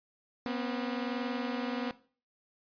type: tone pair together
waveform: sawtooth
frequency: 242.8 / 264 Hz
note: B3 / C4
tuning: -29 / +16 cents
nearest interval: minor second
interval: 145 cents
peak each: -30 / -33 dBFS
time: 0.46-1.91 s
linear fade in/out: 0 ms
effects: noise-tail reverb RT60 0.4 s tail -17 dB re dry + resampled to 11025 Hz